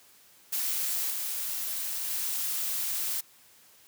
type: noise with level steps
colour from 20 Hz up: blue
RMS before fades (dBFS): -30 / -33 / -31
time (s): 0.52-3.21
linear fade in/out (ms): 10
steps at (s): 1.1 / 2.1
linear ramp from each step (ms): 5
effects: white hiss -58 dBFS RMS until 3.87 s + high-pass 80 Hz 12 dB/octave